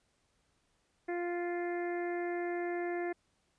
harmonic tone, 349.2 Hz, F4, in tune, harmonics 1 / 2 / 3 / 4 / 5 / 6 / 7, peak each -34 / -40 / -53 / -52 / -45 / -47 / -60 dBFS, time 1.08-3.13 s, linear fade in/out 10 ms, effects pink hiss -75 dBFS RMS until 3.58 s + resampled to 22050 Hz

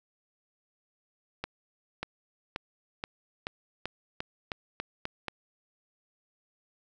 accelerating click train, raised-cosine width 0.3 ms, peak -17 dBFS, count 11, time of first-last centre 1.44-5.283 s, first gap 590 ms, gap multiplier 0.9, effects none

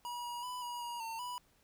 square tone with pitch steps, 965 / 959 / 994 / 964 / 953 / 906 / 984 Hz, B5 / A#5 / B5 / B5 / A#5 / A#5 / B5, -40 / +49 / +11 / -42 / +38 / -50 / -7 cents, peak -40 dBFS, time 0.05-1.38 s, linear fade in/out 0 ms, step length 190 ms, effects pink hiss -70 dBFS RMS until 1.63 s

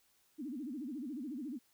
sine tone with vibrato, 271.5 Hz, C#4, 36 cents flat, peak -39 dBFS, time 0.38-1.59 s, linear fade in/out 20 ms, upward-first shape sine, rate 14 Hz, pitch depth 260 cents each way, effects white hiss -72 dBFS RMS until 1.73 s

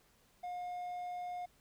triangle tone, 715 Hz, F5, 41 cents sharp, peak -37 dBFS, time 0.43-1.46 s, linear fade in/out 10 ms, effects pink hiss -69 dBFS RMS until 1.6 s

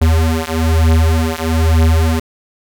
square beating tone pair, 80.1 / 81.2 Hz, E2 / E2, -49 / -26 cents, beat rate 1.1 Hz, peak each -14 dBFS, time 0.01-2.2 s, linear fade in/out 10 ms, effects none

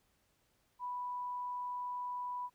sine tone, 987 Hz, B5, 1 cent flat, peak -37 dBFS, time 0.79-2.5 s, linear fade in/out 50 ms, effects pink hiss -75 dBFS RMS until 2.54 s

